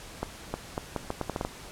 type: accelerating click train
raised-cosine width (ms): 1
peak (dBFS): -15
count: 10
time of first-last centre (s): 0.23-1.45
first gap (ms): 310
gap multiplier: 0.77
effects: pink hiss -45 dBFS RMS until 1.71 s + low-pass 11000 Hz 12 dB/octave